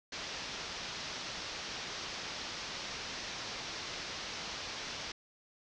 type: low-pass noise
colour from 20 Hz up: white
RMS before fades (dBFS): -42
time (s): 0.12-5.12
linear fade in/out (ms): 5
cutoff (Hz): 5900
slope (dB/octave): 48
effects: none